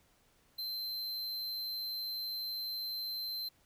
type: tone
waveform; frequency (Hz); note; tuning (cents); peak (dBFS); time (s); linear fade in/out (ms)
square; 4104; C8; -34; -37; 0.58-3.49; 10
effects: pink hiss -69 dBFS RMS until 3.65 s